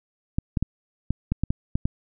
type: clicks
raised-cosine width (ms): 5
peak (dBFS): -10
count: 9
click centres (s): 0.385 / 0.572 / 0.626 / 1.106 / 1.32 / 1.436 / 1.505 / 1.755 / 1.855
effects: none